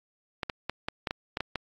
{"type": "clicks", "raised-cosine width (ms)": 0.3, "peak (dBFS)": -14, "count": 9, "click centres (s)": [0.432, 0.498, 0.696, 0.885, 1.072, 1.109, 1.371, 1.406, 1.557], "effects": ["AAC 64 kbps"]}